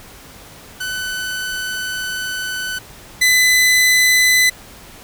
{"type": "tone pair in turn", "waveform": "sawtooth", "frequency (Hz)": [1504, 2008], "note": ["F#6", "B6"], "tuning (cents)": [28, 28], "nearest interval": "perfect fourth", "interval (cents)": 500, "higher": "second", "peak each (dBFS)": [-18, -7], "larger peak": "second", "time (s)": [[0.8, 2.79], [3.21, 4.5]], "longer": "first", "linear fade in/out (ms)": 10, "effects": ["pink hiss -40 dBFS RMS until 5.03 s"]}